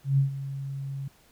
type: tone with ADSR envelope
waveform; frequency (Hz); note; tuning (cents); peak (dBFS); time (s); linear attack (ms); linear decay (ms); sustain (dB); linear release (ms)
sine; 137.3; C#3; -16; -17; 0.04-1.08; 140; 120; -14; 4
effects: pink hiss -60 dBFS RMS until 1.31 s

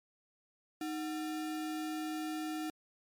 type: tone with sample-and-hold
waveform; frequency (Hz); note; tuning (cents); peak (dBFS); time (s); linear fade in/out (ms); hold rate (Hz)
sine; 311.1; D#4; 0; -35; 0.81-2.7; 2; 1050
effects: MP3 64 kbps

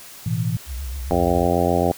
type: chord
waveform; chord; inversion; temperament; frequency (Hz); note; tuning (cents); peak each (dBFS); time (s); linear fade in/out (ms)
sine; A suspended second; none; just; 110 / 123.75 / 165; A2 / B2 / E3; 0 / +4 / +2; -24; 0.26-0.57; 5
type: tone with vibrato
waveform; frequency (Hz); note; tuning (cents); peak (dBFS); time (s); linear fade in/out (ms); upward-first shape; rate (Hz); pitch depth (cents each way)
sine; 65.41; C2; 0; -26; 0.66-1.49; 50; sine; 7.5; 150
type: harmonic tone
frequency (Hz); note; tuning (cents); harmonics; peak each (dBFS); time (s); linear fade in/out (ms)
87.31; F2; 0; 1 / 2 / 3 / 4 / 5 / 6 / 7 / 8 / 9; -25 / -25 / -25 / -25 / -25 / -25 / -25 / -25 / -25; 1.11-1.92; 0
effects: white hiss -41 dBFS RMS until 1.97 s

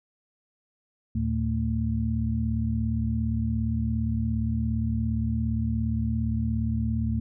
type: tone cluster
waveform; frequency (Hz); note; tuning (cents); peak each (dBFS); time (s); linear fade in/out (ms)
sine; 75.8 / 113.1 / 223.7; D#2 / A2 / A3; -45 / +48 / +29; -28; 1.15-7.2; 5
effects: none

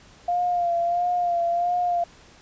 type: tone with vibrato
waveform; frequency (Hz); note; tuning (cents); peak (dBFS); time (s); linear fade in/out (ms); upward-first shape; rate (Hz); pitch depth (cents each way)
sine; 698.5; F5; 0; -20; 0.28-2.04; 5; sine; 1.5; 37
effects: pink hiss -51 dBFS RMS until 2.41 s + resampled to 16000 Hz

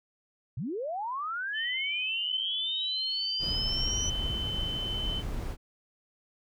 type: linear sweep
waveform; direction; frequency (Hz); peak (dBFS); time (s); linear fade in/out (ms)
sine; up; 98 to 5960; -31; 0.57-4.1; 5
type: tone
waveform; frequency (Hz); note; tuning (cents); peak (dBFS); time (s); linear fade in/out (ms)
sine; 3054; G7; -46; -32; 1.53-5.23; 50
type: noise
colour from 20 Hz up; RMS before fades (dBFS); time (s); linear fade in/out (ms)
brown; -34; 3.39-5.57; 50
effects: none

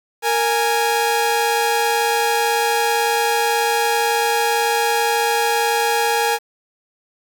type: tone pair together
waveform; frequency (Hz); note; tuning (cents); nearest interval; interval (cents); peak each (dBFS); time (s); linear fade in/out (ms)
sawtooth; 463.8 / 829.5; A#4 / G#5; -9 / -2; minor seventh; 1007; -16 / -14; 0.22-6.39; 50
effects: 7-bit

